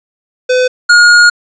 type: tone pair in turn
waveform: square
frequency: 505 / 1431.4 Hz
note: B4 / F6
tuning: +39 / +42 cents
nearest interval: octave + tritone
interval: 1803 cents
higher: second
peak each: -8 / -3 dBFS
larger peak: second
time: 0.49-0.68 / 0.89-1.3 s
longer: second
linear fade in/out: 10 ms
effects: resampled to 16000 Hz + 7-bit